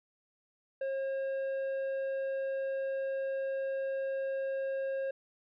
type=tone with tanh clipping; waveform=sine; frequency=539 Hz; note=C#5; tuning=49 cents flat; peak=-33 dBFS; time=0.81-5.11 s; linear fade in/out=5 ms; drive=7 dB; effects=none